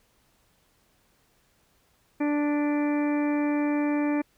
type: harmonic tone with a mistuned harmonic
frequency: 293.7 Hz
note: D4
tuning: in tune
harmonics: 1 / 2 / 3 / 4 / 5 / 6 / 7 / 8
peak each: -23 / -33 / -36 / -42 / -46 / -41 / -45 / -40 dBFS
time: 2.2-4.22 s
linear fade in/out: 10 ms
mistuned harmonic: 7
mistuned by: -22 cents
effects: pink hiss -66 dBFS RMS until 4.37 s